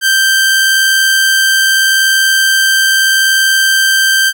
sawtooth tone with amplitude modulation, 1567 Hz, G6, 1 cent flat, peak -3 dBFS, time 0.01-4.33 s, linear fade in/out 50 ms, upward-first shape sine, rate 80.8 Hz, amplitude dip 25%, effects none

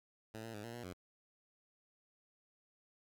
10% pulse tone with pitch steps, 110.8 / 114.1 / 104.4 / 116.7 / 120.1 / 90.9 Hz, A2 / A#2 / G#2 / A#2 / B2 / F#2, +13 / -37 / +10 / +2 / -48 / -30 cents, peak -37 dBFS, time 0.34-0.934 s, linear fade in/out 5 ms, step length 99 ms, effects none

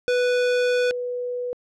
square / sine tone pair in turn, 493.9 / 492 Hz, B4 / B4, 0 / -7 cents, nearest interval unison, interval 7 cents, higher first, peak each -19 / -25 dBFS, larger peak first, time 0.08-0.91 / 0.91-1.53 s, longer first, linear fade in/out 0 ms, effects low-pass 5000 Hz 12 dB/octave

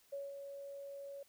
sine tone with ADSR envelope, 559 Hz, C#5, 14 cents sharp, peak -39 dBFS, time 0.12-1.23 s, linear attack 12 ms, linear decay 190 ms, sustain -6 dB, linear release 4 ms, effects white hiss -69 dBFS RMS until 1.28 s

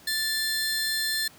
sawtooth tone pair together, 1760 / 4186 Hz, A6 / C8, 0 / 0 cents, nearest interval octave + minor third, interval 1500 cents, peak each -25 / -25 dBFS, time 0.07-1.28 s, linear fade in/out 5 ms, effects pink hiss -52 dBFS RMS until 1.38 s + high-pass 80 Hz 12 dB/octave

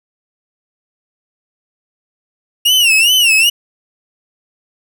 40% pulse tone with vibrato, 2794 Hz, F7, in tune, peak -7 dBFS, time 2.65-3.5 s, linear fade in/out 10 ms, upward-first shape sine, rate 2.5 Hz, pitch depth 150 cents each way, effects none

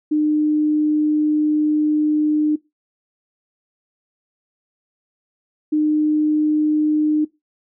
sine tone pair in turn, 303.1 / 304.4 Hz, D#4 / D#4, -45 / -38 cents, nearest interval unison, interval 7 cents, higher second, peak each -14 dBFS, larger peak neither, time 0.11-2.56 / 5.72-7.25 s, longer first, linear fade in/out 10 ms, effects noise-tail reverb RT60 0.2 s tail -20 dB re dry

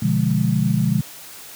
sine chord, B diminished seventh, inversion none, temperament equal, 123.47 / 146.83 / 174.61 / 207.7 Hz, B2 / D3 / F3 / Ab3, 0 / 0 / 0 / 0 cents, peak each -21 dBFS, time 0.02-1.01 s, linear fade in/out 5 ms, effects white hiss -39 dBFS RMS until 1.55 s + high-pass 80 Hz 12 dB/octave

